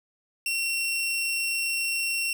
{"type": "tone", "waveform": "sawtooth", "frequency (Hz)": 2727, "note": "F7", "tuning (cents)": -42, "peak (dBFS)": -22, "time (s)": [0.46, 2.33], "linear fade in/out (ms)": 2, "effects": []}